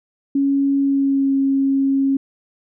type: tone with pitch glide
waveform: sine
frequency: 277.2 to 272.4 Hz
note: C#4 to C#4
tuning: 0 to -30 cents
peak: -14 dBFS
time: 0.35-2.17 s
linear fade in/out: 5 ms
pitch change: -30 cents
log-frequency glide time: 0.79-1.35 s
effects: none